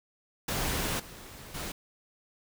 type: noise with level steps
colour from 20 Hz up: pink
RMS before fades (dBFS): -31 / -47 / -37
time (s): 0.48-1.72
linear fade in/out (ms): 5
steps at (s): 0.99 / 1.54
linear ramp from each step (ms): 10
effects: none